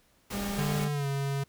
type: noise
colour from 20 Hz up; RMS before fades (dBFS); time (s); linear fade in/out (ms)
pink; -38; 0.3-0.85; 10
type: tone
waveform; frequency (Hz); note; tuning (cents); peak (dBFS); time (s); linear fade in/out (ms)
40% pulse; 201; G3; +44; -31; 0.32-0.89; 20
type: tone with pitch glide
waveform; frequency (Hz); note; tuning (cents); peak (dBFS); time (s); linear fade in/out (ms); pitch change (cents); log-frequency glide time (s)
square; 146.83 to 138.83; D3 to C#3; 0 to +3; -29; 0.58-1.44; 10; -97; 0.92-1.07
effects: pink hiss -66 dBFS RMS until 1.48 s